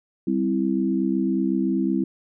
sine chord, C major, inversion second, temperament equal, 196 / 261.6 / 329.6 Hz, G3 / C4 / E4, 0 / 0 / 0 cents, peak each -24 dBFS, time 0.27-2.04 s, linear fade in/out 5 ms, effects none

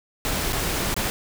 pink noise with dropouts, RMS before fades -25 dBFS, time 0.25-1.1 s, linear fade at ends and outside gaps 0 ms, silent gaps 0.524-0.53 / 0.942-0.965 s, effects none

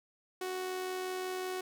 sawtooth tone with amplitude modulation, 370.5 Hz, F#4, 2 cents sharp, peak -30 dBFS, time 0.41-1.61 s, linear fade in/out 5 ms, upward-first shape sine, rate 85.4 Hz, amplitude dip 30%, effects none

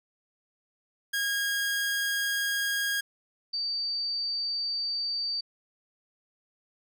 sawtooth / sine tone pair in turn, 1633 / 4619 Hz, G#6 / D8, -30 / -30 cents, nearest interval octave + tritone, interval 1800 cents, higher second, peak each -23 / -28 dBFS, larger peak first, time 1.13-3.01 / 3.53-5.41 s, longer neither, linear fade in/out 10 ms, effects none

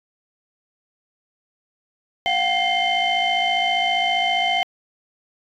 sine tone cluster, 706 / 761 / 2108 / 3074 Hz, F5 / F#5 / C7 / G7, +19 / +48 / +12 / -35 cents, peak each -22 dBFS, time 2.26-4.63 s, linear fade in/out 0 ms, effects tanh soft clip ceiling -12 dBFS

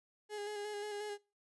35% pulse tone with vibrato, 415.3 Hz, G#4, in tune, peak -38 dBFS, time 0.29-1.18 s, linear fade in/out 50 ms, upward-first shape square, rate 5.6 Hz, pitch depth 23 cents each way, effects noise-tail reverb RT60 0.3 s tail -23 dB re dry + resampled to 24000 Hz

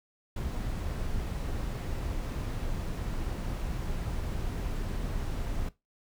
brown noise, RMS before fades -33 dBFS, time 0.36-5.69 s, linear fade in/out 5 ms, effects noise-tail reverb RT60 0.2 s tail -17 dB re dry

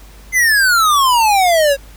square exponential sweep, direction down, 2093 to 540 Hz, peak -10 dBFS, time 0.32-1.77 s, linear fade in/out 50 ms, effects added 50 Hz sine -37 dBFS peak until 1.96 s + pink hiss -44 dBFS RMS until 1.96 s

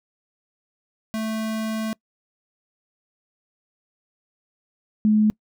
square / sine tone pair in turn, 220 / 213.7 Hz, A3 / G#3, 0 / +50 cents, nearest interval minor second, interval 50 cents, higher first, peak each -25 / -14 dBFS, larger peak second, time 1.14-1.93 / 5.05-5.3 s, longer first, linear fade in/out 0 ms, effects noise-tail reverb RT60 0.1 s tail -25 dB re dry

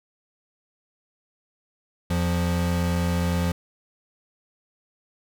square tone pair together, 85.26 / 174.61 Hz, F2 / F3, -41 / 0 cents, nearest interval octave, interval 1241 cents, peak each -25 dBFS, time 2.1-3.52 s, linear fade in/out 5 ms, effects none

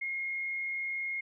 sine tone with frequency modulation, 2147 Hz, C7, 44 cents sharp, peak -32 dBFS, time 0.01-1.21 s, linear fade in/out 10 ms, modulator 61.6 Hz, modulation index 0.35, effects none

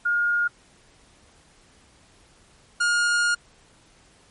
sine / 45% pulse tone pair in turn, 1423 / 1423 Hz, F6 / F6, +32 / +32 cents, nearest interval unison, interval 0 cents, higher neither, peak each -19 dBFS, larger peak neither, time 0.05-0.48 / 2.8-3.35 s, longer second, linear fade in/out 10 ms, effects pink hiss -56 dBFS RMS until 4.3 s + MP3 48 kbps

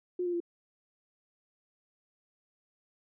sine tone with pitch steps, 359 / 351.4 / 344 Hz, F4 / F4 / F4, +48 / +11 / -26 cents, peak -29 dBFS, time 0.19-0.403 s, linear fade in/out 5 ms, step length 71 ms, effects none

